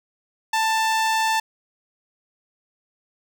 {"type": "tone with notch filter", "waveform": "sawtooth", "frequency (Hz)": 886, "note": "A5", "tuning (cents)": 12, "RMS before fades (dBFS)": -21, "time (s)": [0.53, 1.4], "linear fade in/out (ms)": 5, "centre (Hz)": 12000, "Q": 1.1, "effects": []}